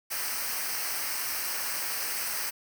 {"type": "noise with comb filter", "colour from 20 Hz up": "white", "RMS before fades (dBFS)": -32, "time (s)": [0.1, 2.51], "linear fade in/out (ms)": 20, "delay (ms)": 0.28, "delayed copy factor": -0.7, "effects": []}